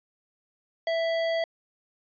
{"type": "tone", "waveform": "square", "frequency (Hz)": 660, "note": "E5", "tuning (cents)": 2, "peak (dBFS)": -25, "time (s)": [0.87, 1.44], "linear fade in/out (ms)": 2, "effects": ["resampled to 11025 Hz"]}